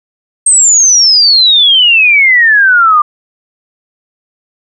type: exponential sweep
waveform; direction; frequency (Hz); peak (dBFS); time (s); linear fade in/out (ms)
sine; down; 8500 to 1181; -3; 0.46-3.02; 5
effects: none